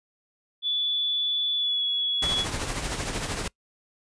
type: tone with pitch glide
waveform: sine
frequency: 3453 to 3374 Hz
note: A7 to G#7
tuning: -33 to +27 cents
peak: -23 dBFS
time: 0.62-2.46 s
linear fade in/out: 50 ms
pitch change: -40 cents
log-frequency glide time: 1.55-1.83 s
type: noise with tremolo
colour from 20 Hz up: pink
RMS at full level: -28 dBFS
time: 2.22-3.48 s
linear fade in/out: 5 ms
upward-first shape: triangle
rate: 13 Hz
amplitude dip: 55%
effects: noise-tail reverb RT60 0.1 s tail -24 dB re dry + resampled to 22050 Hz